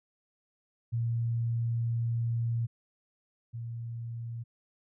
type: tone pair in turn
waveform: sine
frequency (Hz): 116.54 / 116.54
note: A#2 / A#2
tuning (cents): 0 / 0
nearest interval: unison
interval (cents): 0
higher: neither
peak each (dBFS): -27 / -35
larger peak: first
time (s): 0.92-2.67 / 3.53-4.44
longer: first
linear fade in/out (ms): 20
effects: none